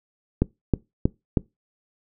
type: click train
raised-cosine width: 3 ms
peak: -5 dBFS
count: 4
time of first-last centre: 0.42-1.372 s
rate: 3.15 Hz
effects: noise-tail reverb RT60 0.2 s tail -22 dB re dry